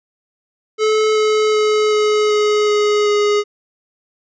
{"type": "tone with pitch steps", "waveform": "square", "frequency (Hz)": [432.6, 429.6, 426.6, 423.7, 420.8, 417.9, 415], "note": ["A4", "A4", "G#4", "G#4", "G#4", "G#4", "G#4"], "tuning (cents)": [-29, -41, 46, 35, 23, 11, -1], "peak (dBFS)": -13, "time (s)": [0.78, 3.44], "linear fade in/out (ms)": 50, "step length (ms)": 380, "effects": ["resampled to 16000 Hz"]}